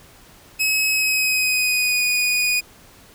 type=tone with pitch glide; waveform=sawtooth; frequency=2562 to 2469 Hz; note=E7 to D#7; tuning=-50 to -14 cents; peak=-14 dBFS; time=0.59-2.61 s; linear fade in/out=20 ms; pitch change=-64 cents; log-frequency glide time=0.9-2.02 s; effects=pink hiss -48 dBFS RMS until 3.14 s